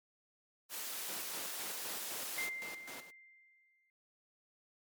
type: noise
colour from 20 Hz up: white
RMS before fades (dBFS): -42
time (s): 0.69-2.5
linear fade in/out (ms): 50
type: noise with tremolo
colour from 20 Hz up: pink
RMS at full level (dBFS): -46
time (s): 1.08-3.11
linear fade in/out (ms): 10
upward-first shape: square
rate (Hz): 3.9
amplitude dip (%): 75
type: tone with exponential decay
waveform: sine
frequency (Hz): 2093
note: C7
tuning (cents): 0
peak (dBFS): -35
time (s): 2.38-3.9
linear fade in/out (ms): 1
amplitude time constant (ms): 330
effects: high-pass 300 Hz 12 dB/octave + MP3 96 kbps